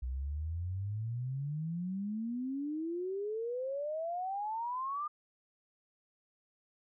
sine exponential sweep, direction up, 61.1 to 1221 Hz, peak -34 dBFS, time 0.02-5.08 s, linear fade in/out 10 ms, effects none

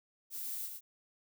violet noise with echo, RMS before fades -41 dBFS, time 0.3-0.7 s, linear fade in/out 50 ms, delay 110 ms, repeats 1, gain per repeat -4 dB, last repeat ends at 0.81 s, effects none

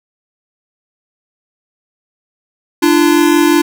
square tone pair together, 295.9 / 341.5 Hz, D4 / F4, +13 / -39 cents, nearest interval major second, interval 248 cents, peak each -11 dBFS, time 2.82-3.62 s, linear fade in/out 10 ms, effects none

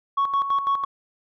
sine tone with tremolo, 1110 Hz, C#6, 2 cents sharp, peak -16 dBFS, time 0.17-0.85 s, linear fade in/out 10 ms, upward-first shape square, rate 6 Hz, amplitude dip 65%, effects tanh soft clip ceiling -16 dBFS

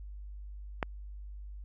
click, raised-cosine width 0.5 ms, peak -14 dBFS, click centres 0.828 s, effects added 50 Hz sine -41 dBFS peak until 1.64 s + MP3 64 kbps

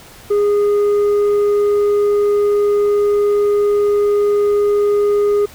sine tone with tanh clipping, 411.2 Hz, G#4, 17 cents flat, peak -12 dBFS, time 0.3-5.46 s, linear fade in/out 10 ms, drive 4 dB, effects pink hiss -40 dBFS RMS until 5.54 s

